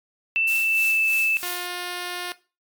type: tone with pitch glide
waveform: sine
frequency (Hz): 2665 to 2633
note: E7 to E7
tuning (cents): +18 to -3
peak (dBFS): -18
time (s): 0.36-1.37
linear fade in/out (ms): 0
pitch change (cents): -21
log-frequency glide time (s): 0.54-1.04
type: noise with tremolo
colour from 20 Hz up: blue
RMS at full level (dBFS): -31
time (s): 0.47-1.67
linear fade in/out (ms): 5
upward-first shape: sine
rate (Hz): 3.2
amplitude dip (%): 65
type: tone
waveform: 5% pulse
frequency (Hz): 355.6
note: F4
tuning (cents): +31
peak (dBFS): -17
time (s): 1.43-2.32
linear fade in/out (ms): 0
effects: noise-tail reverb RT60 0.3 s tail -17 dB re dry + MP3 96 kbps